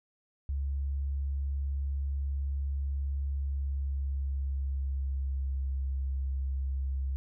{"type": "tone with pitch glide", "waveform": "sine", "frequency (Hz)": [69.3, 67.09], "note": ["C#2", "C2"], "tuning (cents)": [0, 44], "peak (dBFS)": -29, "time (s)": [0.49, 7.16], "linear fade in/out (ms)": 0, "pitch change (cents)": -56, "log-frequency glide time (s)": [3.3, 5.68], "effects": []}